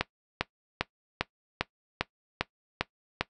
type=click train; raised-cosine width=0.3 ms; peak=-9 dBFS; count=9; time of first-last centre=0.01-3.21 s; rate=2.5 Hz; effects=noise-tail reverb RT60 0.1 s tail -17 dB re dry